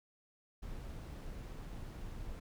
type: noise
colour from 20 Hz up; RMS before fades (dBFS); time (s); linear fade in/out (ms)
brown; -45; 0.62-2.4; 10
effects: none